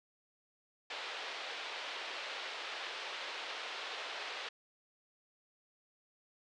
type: band-pass noise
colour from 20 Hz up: white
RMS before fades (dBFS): -43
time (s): 0.9-4.49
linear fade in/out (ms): 5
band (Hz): 420 to 3900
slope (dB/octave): 24
effects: resampled to 22050 Hz